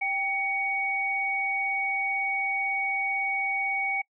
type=tone pair together; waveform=sine; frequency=784 / 2241 Hz; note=G5 / C#7; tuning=0 / +18 cents; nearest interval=octave + tritone; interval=1818 cents; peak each=-31 / -26 dBFS; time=0.01-4.02 s; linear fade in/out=10 ms; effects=noise-tail reverb RT60 0.1 s tail -25 dB re dry